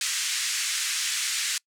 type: band-pass noise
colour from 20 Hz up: white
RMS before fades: -28 dBFS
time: 0.01-1.58 s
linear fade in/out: 2 ms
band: 1600 to 8400 Hz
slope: 24 dB/octave
effects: noise-tail reverb RT60 0.1 s tail -26 dB re dry